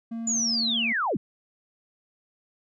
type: tone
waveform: triangle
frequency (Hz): 229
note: A#3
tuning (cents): -31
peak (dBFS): -28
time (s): 0.11-0.93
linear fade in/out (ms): 10
type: linear sweep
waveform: sine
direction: down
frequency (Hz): 7040 to 127.3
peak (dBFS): -23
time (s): 0.27-1.17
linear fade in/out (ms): 5
effects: none